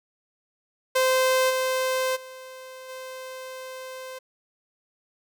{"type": "tone with level steps", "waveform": "sawtooth", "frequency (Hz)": 518, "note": "C5", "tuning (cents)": -17, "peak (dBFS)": [-15, -19, -36, -32], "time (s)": [0.95, 4.19], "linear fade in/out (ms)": 10, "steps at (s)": [1.49, 2.15, 2.88], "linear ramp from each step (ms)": 20, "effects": []}